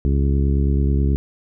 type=harmonic tone; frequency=69.3 Hz; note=C#2; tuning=in tune; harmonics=1 / 2 / 3 / 4 / 5 / 6; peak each=-16 / -22 / -26 / -28 / -30 / -32 dBFS; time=0.05-1.16 s; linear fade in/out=0 ms; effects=none